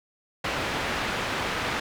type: low-pass noise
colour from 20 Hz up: white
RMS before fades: -29 dBFS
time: 0.44-1.8 s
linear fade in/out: 5 ms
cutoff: 2200 Hz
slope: 12 dB/octave
effects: none